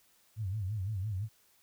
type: tone with vibrato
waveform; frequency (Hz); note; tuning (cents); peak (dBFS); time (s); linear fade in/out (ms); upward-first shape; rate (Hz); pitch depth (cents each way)
sine; 100.8; G2; +49; -32; 0.36-1.29; 50; sine; 5.9; 170
effects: white hiss -67 dBFS RMS until 1.62 s